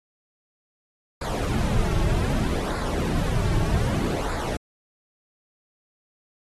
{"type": "noise with flanger", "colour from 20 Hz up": "brown", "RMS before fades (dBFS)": -24, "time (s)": [1.21, 4.57], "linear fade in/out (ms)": 5, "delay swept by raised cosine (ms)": [0.33, 4.13], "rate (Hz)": 0.64, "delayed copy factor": -0.65, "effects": ["AAC 32 kbps"]}